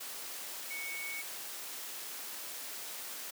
sine tone in noise, 2225 Hz, C#7, 6 cents sharp, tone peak -39 dBFS, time 0.7-1.22 s, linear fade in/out 10 ms, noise white, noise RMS -43 dBFS, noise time 0-3.31 s, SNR +1 dB, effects high-pass 300 Hz 12 dB/octave

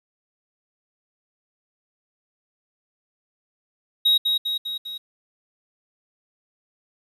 triangle tone with echo, 3800 Hz, A#7, 33 cents sharp, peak -13 dBFS, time 4.05-4.18 s, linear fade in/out 10 ms, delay 200 ms, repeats 4, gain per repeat -4 dB, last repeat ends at 4.98 s, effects resampled to 32000 Hz + 9-bit

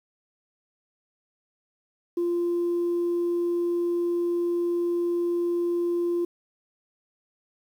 sine tone, 346.5 Hz, F4, 14 cents flat, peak -21 dBFS, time 2.17-6.25 s, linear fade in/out 5 ms, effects tanh soft clip ceiling -20 dBFS + 9-bit

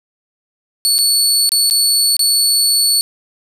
25% pulse tone with dropouts, 4435 Hz, C#8, in tune, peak -6 dBFS, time 0.85-3.01 s, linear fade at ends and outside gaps 0 ms, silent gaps 0.982-0.988 / 1.492-1.519 / 1.699-1.709 / 2.167-2.193 s, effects none

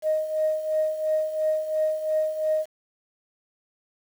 sine tone with tremolo, 622.3 Hz, D#5, in tune, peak -18 dBFS, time 0.02-2.66 s, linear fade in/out 50 ms, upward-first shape triangle, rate 2.9 Hz, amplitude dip 75%, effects tanh soft clip ceiling -15 dBFS + 8-bit

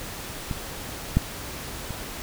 clicks, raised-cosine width 5 ms, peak -16 / -6 / -20 dBFS, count 3, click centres 0.512 / 1.17 / 1.907 s, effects pink hiss -36 dBFS RMS until 2.22 s

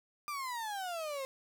35% pulse exponential sweep, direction down, 1207 to 523.3 Hz, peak -35 dBFS, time 0.28-1.25 s, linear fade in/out 0 ms, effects none

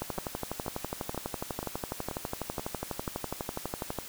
two click trains, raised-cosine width 1 ms, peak -21 / -18 dBFS, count 7 / 49, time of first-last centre 0.18-3.079 / 0.02-3.987 s, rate 2.07 / 12.1 Hz, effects white hiss -44 dBFS RMS until 4.08 s

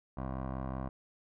15% pulse tone with low-pass filter, 65.41 Hz, C2, in tune, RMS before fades -38 dBFS, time 0.17-0.89 s, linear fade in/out 5 ms, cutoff 1000 Hz, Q 2.1, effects none

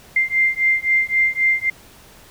sine beating tone pair, 2093 / 2096.8 Hz, C7 / C7, 0 / +3 cents, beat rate 3.8 Hz, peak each -18 dBFS, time 0.16-1.7 s, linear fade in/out 5 ms, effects pink hiss -46 dBFS RMS until 2.3 s

